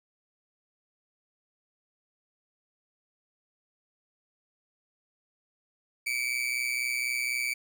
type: tone with amplitude modulation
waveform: 40% pulse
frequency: 2300 Hz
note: D7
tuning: 37 cents flat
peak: -24 dBFS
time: 6.06-7.54 s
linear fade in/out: 10 ms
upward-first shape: sine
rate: 124 Hz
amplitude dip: 75%
effects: none